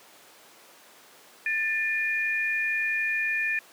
sine tone pair together, 1774.6 / 2428 Hz, A6 / D#7, +14 / -43 cents, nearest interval perfect fourth, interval 543 cents, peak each -27 dBFS, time 1.46-3.59 s, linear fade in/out 2 ms, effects pink hiss -52 dBFS RMS until 3.72 s + high-pass 400 Hz 12 dB/octave

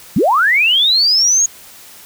sine linear sweep, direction up, 138.59 to 6710 Hz, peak -9 dBFS, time 0.16-1.46 s, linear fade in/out 5 ms, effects white hiss -39 dBFS RMS until 2.05 s

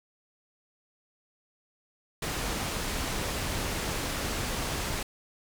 pink low-pass noise, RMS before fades -32 dBFS, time 2.22-5.03 s, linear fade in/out 5 ms, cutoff 11000 Hz, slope 12 dB/octave, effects none

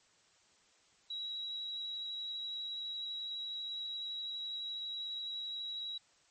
sine tone with vibrato, 3877 Hz, B7, 33 cents flat, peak -38 dBFS, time 1.1-5.98 s, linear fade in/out 5 ms, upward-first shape triangle, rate 12 Hz, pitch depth 15 cents each way, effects white hiss -68 dBFS RMS until 6.3 s + MP3 32 kbps

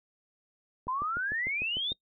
click train, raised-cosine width 2 ms, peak -28 dBFS, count 8, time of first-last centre 0.87-1.919 s, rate 6.67 Hz
sine exponential sweep, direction up, 987.8 to 3733 Hz, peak -29 dBFS, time 0.88-1.93 s, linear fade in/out 5 ms
effects noise-tail reverb RT60 0.1 s tail -24 dB re dry

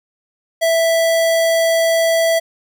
square tone, 659.3 Hz, E5, in tune, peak -13 dBFS, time 0.61-2.4 s, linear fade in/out 20 ms, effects none

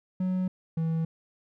triangle tone pair in turn, 184.8 / 162.55 Hz, F#3 / E3, -2 / -24 cents, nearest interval major second, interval 222 cents, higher first, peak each -23 dBFS, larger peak neither, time 0.2-0.48 / 0.77-1.05 s, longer neither, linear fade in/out 5 ms, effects none

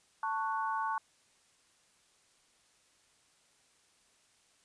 sine chord, F# minor, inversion first, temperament just, 888 / 1110 / 1480 Hz, A5 / C#6 / F#6, +16 / +2 / 0 cents, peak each -34 / -35 / -40 dBFS, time 0.23-0.98 s, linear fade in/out 2 ms, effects white hiss -68 dBFS RMS until 4.64 s + resampled to 22050 Hz

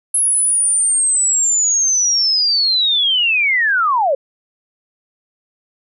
sine linear sweep, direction down, 10680 to 511 Hz, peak -12 dBFS, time 0.14-4.15 s, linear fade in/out 5 ms, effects none

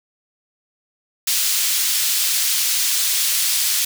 pink high-pass noise, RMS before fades -19 dBFS, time 1.27-3.85 s, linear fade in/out 5 ms, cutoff 3800 Hz, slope 12 dB/octave, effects none

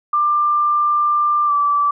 sine tone with pitch glide, 1189 to 1159.8 Hz, D6 to D6, +21 to -22 cents, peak -13 dBFS, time 0.13-1.91 s, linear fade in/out 5 ms, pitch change -43 cents, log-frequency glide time 1.46-1.52 s, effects none

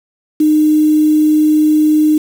sine tone with quantisation, 306.1 Hz, D#4, 28 cents flat, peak -7 dBFS, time 0.4-2.18 s, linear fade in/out 5 ms, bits 5, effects none

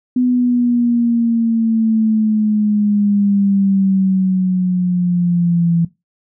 sine exponential sweep, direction down, 250.9 to 167.7 Hz, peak -11 dBFS, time 0.16-5.85 s, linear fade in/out 5 ms, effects noise-tail reverb RT60 0.2 s tail -18 dB re dry

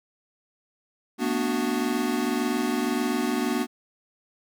square chord, B minor seventh, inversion third, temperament equal with one note detuned, 225.1 / 246.9 / 293.7 / 370 Hz, A3 / B3 / D4 / F#4, +40 / 0 / 0 / 0 cents, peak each -32 / -28 / -30 / -31 dBFS, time 1.18-3.67 s, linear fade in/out 50 ms, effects none

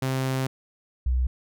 sawtooth / sine tone pair in turn, 131.7 / 62.89 Hz, C3 / B1, +12 / +32 cents, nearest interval octave + minor second, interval 1280 cents, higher first, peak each -20 dBFS, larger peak neither, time 0.02-0.47 / 1.06-1.27 s, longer first, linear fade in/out 5 ms, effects none

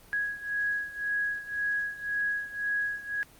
sine beating tone pair, 1661.2 / 1663.1 Hz, G#6 / G#6, 0 / +2 cents, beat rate 1.9 Hz, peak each -30 / -33 dBFS, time 0.13-3.23 s, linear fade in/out 0 ms, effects pink hiss -55 dBFS RMS until 3.39 s + Opus 24 kbps

